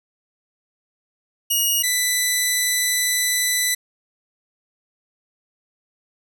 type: tone pair in turn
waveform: 10% pulse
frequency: 2879 / 1990.4 Hz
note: F#7 / B6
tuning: -48 / +13 cents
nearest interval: tritone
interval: 639 cents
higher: first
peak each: -9 dBFS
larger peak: neither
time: 1.5-1.83 / 1.83-3.75 s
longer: second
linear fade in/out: 10 ms
effects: none